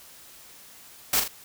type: noise with echo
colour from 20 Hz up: white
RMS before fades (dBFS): -22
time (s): 1.13-1.2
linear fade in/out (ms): 5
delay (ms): 40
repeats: 2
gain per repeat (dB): -6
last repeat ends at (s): 1.28
effects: white hiss -49 dBFS RMS until 1.44 s